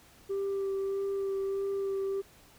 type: tone with vibrato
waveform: sine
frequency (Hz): 392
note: G4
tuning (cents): 0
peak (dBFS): -27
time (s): 0.29-2.22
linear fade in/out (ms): 20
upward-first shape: sine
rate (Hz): 1.6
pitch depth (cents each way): 12
effects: tanh soft clip ceiling -28 dBFS + pink hiss -58 dBFS RMS until 2.58 s